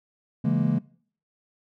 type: chord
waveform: triangle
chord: A# half-diminished seventh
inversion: first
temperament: just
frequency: 139.85 / 167.82 / 209.8 / 233.1 Hz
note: C#3 / E3 / G#3 / A#3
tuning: +16 / +31 / +18 / 0 cents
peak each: -24 dBFS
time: 0.44-0.79 s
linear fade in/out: 10 ms
effects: noise-tail reverb RT60 0.5 s tail -21 dB re dry